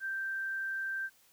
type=tone; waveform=sine; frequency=1568 Hz; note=G6; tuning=in tune; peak=-33 dBFS; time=0-1.1 s; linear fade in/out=50 ms; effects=white hiss -65 dBFS RMS until 1.32 s